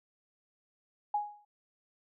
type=tone with exponential decay; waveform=sine; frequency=830.6 Hz; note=G#5; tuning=in tune; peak=-25 dBFS; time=1.14-1.45 s; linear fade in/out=5 ms; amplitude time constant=67 ms; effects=none